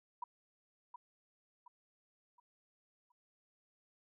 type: tone with echo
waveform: sine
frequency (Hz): 973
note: B5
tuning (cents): -26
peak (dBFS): -38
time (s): 0.22-0.24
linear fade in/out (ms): 5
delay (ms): 720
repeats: 4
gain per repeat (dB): -8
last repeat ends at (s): 3.12
effects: none